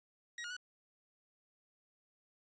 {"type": "tone with pitch steps", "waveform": "sawtooth", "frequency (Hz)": [1897, 1432, 1480], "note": ["A#6", "F6", "F#6"], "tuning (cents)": [30, 43, 0], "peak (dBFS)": -38, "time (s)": [0.38, 0.566], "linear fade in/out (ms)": 2, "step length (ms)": 62, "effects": ["resampled to 16000 Hz", "13-bit"]}